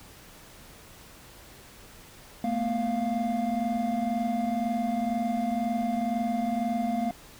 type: tone cluster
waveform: triangle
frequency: 219.9 / 241.9 / 699 Hz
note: A3 / B3 / F5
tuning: -1 / -36 / +1 cents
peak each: -28 dBFS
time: 2.44-7.11 s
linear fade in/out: 2 ms
effects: pink hiss -50 dBFS RMS until 7.39 s